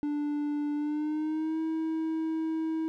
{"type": "tone with pitch glide", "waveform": "triangle", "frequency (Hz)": [293.7, 320.3], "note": ["D4", "E4"], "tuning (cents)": [0, -50], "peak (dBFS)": -26, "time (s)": [0.03, 2.88], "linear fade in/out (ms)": 0, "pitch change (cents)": 150, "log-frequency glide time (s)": [0.74, 1.6], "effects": []}